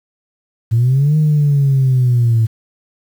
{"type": "linear two-way sweep", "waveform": "sine", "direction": "up then down", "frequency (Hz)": [110.6, 155.3, 110.6], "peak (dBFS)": -8, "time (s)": [0.71, 2.47], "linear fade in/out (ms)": 20, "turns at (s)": 1.17, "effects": ["tanh soft clip ceiling -6 dBFS", "7-bit"]}